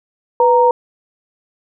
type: tone pair together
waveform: sine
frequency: 493.9 / 931.5 Hz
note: B4 / A#5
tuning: 0 / -2 cents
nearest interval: major seventh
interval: 1098 cents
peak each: -11 dBFS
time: 0.4-0.71 s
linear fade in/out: 2 ms
effects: none